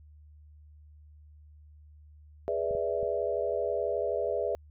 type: chord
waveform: sine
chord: E dominant seventh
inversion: first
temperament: equal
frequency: 415.3 / 493.9 / 587.3 / 659.3 Hz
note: G#4 / B4 / D5 / E5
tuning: 0 / 0 / 0 / 0 cents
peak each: -33 dBFS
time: 2.48-4.55 s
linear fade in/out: 0 ms
type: clicks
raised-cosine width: 5 ms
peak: -32 dBFS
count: 3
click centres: 2.71 / 2.751 / 3.03 s
effects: added 75 Hz sine -51 dBFS peak until 4.7 s